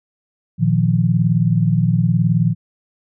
sine chord, Bb suspended fourth, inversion none, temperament equal, 116.54 / 155.56 / 174.61 Hz, Bb2 / Eb3 / F3, 0 / 0 / 0 cents, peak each -17 dBFS, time 0.58-2.55 s, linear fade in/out 50 ms, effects none

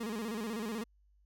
30% pulse tone with vibrato, 220 Hz, A3, in tune, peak -33 dBFS, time 0-0.84 s, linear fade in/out 10 ms, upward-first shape square, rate 16 Hz, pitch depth 96 cents each way, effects added 50 Hz sine -64 dBFS peak until 1.25 s

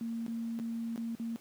sine tone with dropouts, 229.8 Hz, A#3, 25 cents flat, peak -33 dBFS, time 0.01-1.36 s, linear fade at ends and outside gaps 0 ms, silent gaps 0.264-0.28 / 0.59-0.598 / 0.96-0.977 / 1.15-1.198 s, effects pink hiss -59 dBFS RMS until 1.4 s + high-pass 150 Hz 12 dB/octave

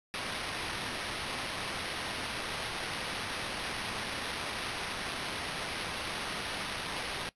white noise with sample-and-hold, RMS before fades -37 dBFS, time 0.14-7.29 s, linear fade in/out 0 ms, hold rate 7350 Hz, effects noise-tail reverb RT60 0.1 s tail -18 dB re dry + resampled to 24000 Hz

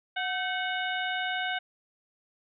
harmonic tone with a mistuned harmonic, 734 Hz, F#5, 14 cents flat, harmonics 1 / 2 / 3 / 4 / 5, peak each -33 / -32 / -37 / -37 / -39 dBFS, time 0.16-1.59 s, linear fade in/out 10 ms, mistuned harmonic 2, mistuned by +76 cents, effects none

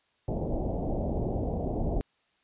pink low-pass noise, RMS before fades -30 dBFS, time 0.28-2.01 s, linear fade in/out 0 ms, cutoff 750 Hz, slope 48 dB/octave, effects white hiss -70 dBFS RMS until 2.43 s + resampled to 8000 Hz

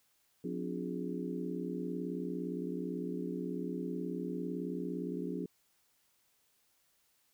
harmonic tone with a mistuned harmonic, 59.6 Hz, A#1, 39 cents sharp, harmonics 3 / 4 / 5 / 6 / 7, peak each -40 / -41 / -42 / -43 / -43 dBFS, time 0.44-5.46 s, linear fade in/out 5 ms, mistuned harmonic 4, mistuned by +150 cents, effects white hiss -73 dBFS RMS until 7.33 s

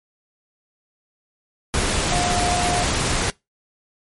sine tone in noise, 711 Hz, F5, 31 cents sharp, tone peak -22 dBFS, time 2.12-2.83 s, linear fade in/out 0 ms, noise pink, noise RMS -21 dBFS, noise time 1.74-3.3 s, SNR -4 dB, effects noise-tail reverb RT60 0.2 s tail -23 dB re dry + MP3 48 kbps

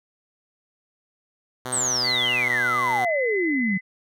5% pulse tone with pitch glide, 126.8 to 122.91 Hz, B2 to B2, +46 to -8 cents, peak -18 dBFS, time 1.65-3.05 s, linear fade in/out 5 ms, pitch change -54 cents, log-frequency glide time 1.84-2.19 s
sine exponential sweep, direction down, 8600 to 180.5 Hz, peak -21 dBFS, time 1.72-3.78 s, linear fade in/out 10 ms
sine tone, 2028 Hz, B6, 45 cents sharp, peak -25 dBFS, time 2.03-3.81 s, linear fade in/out 50 ms
effects none

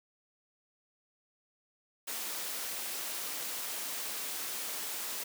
white high-pass noise, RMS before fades -38 dBFS, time 2.07-5.24 s, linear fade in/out 10 ms, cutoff 250 Hz, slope 12 dB/octave, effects none

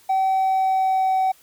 triangle tone with pitch glide, 765 to 758 Hz, G5 to F#5, -42 to +42 cents, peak -14 dBFS, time 0.09-1.32 s, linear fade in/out 10 ms, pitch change -16 cents, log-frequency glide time 0.28-1.2 s, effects tanh soft clip ceiling -12 dBFS + white hiss -54 dBFS RMS until 1.42 s

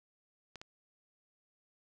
clicks, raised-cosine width 0.2 ms, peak -29 dBFS, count 2, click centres 0.557 / 0.615 s, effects none

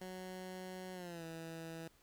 15% pulse tone with pitch glide, 185 to 163.87 Hz, F#3 to E3, 0 to -10 cents, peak -39 dBFS, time 0.01-1.88 s, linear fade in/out 5 ms, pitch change -210 cents, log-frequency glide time 0.93-1.24 s, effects pink hiss -69 dBFS RMS until 2.02 s

